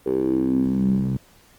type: tone with band-pass filter sweep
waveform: 10% pulse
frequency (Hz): 65.4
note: C2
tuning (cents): 0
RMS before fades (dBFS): -21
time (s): 0.06-1.17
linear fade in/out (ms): 5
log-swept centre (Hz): 420 to 150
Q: 5.8
effects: pink hiss -54 dBFS RMS until 1.58 s + Opus 32 kbps